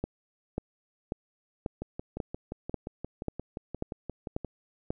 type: two click trains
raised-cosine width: 2 ms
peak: -17 / -22 dBFS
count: 10 / 16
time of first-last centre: 0.04-4.905 / 1.82-4.447 s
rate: 1.85 / 5.71 Hz
effects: none